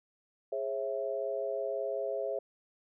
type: chord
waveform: sine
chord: C# minor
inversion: second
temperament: equal with one note detuned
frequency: 415.3 / 540.8 / 659.3 Hz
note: G#4 / C#5 / E5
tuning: 0 / -43 / 0 cents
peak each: -37 / -35 / -36 dBFS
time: 0.52-2.39 s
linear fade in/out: 5 ms
effects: none